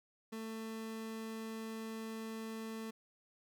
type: tone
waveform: 30% pulse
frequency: 222.5 Hz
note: A3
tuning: 20 cents sharp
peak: -39 dBFS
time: 0.32-2.91 s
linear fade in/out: 10 ms
effects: none